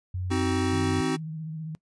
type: tone with pitch glide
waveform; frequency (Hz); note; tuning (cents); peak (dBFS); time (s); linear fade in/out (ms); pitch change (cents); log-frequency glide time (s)
sine; 91.5 to 94.67; F#2 to F#2; -19 to +40; -28; 0.14-1.01; 5; +59; 0.46-0.83
type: chord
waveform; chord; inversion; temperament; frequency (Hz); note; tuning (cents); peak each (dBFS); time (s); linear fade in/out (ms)
square; C diminished; none; just; 261.6 / 314 / 376.7; C4 / Eb4 / Gb4; 0 / +16 / +31; -28 / -31 / -30; 0.3-1.17; 20
type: tone with vibrato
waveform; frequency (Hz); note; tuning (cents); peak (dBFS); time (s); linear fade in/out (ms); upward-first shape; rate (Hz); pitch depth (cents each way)
sine; 158.1; D#3; +28; -32; 0.73-1.75; 0; sine; 15; 41
effects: noise-tail reverb RT60 0.1 s tail -21 dB re dry + resampled to 22050 Hz